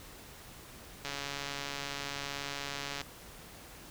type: click train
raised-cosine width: 0.2 ms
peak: -20 dBFS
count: 278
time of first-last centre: 1.05-3.015 s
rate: 141 Hz
effects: pink hiss -51 dBFS RMS until 3.9 s